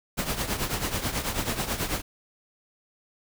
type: noise with tremolo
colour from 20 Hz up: pink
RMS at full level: -26 dBFS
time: 0.17-2.02 s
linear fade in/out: 20 ms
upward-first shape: triangle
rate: 9.2 Hz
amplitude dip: 75%
effects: none